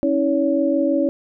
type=tone cluster; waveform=sine; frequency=274.7 / 320.8 / 564 Hz; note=C#4 / E4 / C#5; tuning=-16 / -47 / +30 cents; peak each=-20 dBFS; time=0.03-1.09 s; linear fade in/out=0 ms; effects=none